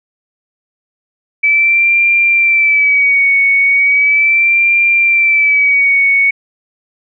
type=tone with vibrato; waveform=sine; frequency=2300 Hz; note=D7; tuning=37 cents flat; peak=-7 dBFS; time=1.43-6.31 s; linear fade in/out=10 ms; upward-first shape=sine; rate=0.37 Hz; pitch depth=59 cents each way; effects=none